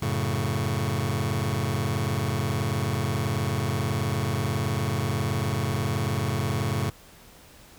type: chord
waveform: sawtooth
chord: F# minor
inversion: none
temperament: just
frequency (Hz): 92.5 / 111 / 138.75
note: F#2 / A2 / C#3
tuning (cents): 0 / +16 / +2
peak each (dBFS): -26 / -24 / -24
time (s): 0.02-6.9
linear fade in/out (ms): 5
effects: pink hiss -51 dBFS RMS until 7.78 s